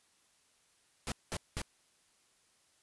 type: noise bursts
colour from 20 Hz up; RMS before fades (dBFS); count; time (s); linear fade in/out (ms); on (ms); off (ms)
pink; -37; 3; 1.07-1.617; 0; 49; 200
effects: white hiss -70 dBFS RMS until 2.82 s + resampled to 24000 Hz